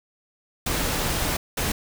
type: noise bursts at uneven times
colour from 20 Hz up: pink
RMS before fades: -25 dBFS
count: 2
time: 0.66-1.37 / 1.57-1.72 s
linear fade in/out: 5 ms
effects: none